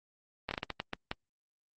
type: slowing click train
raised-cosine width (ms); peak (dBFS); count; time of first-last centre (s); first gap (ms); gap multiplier
0.3; -17; 9; 0.49-1.114; 21; 1.36
effects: Opus 24 kbps